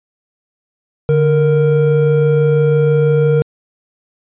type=tone pair together; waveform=triangle; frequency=146.73 / 466.2 Hz; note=D3 / A#4; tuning=-1 / 0 cents; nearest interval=octave + minor sixth; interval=2001 cents; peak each=-10 dBFS; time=1.09-3.42 s; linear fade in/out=0 ms; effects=resampled to 8000 Hz